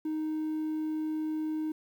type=tone; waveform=triangle; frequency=311.1 Hz; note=D#4; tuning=in tune; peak=-27 dBFS; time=0.05-1.72 s; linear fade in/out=5 ms; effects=tanh soft clip ceiling -24 dBFS + 10-bit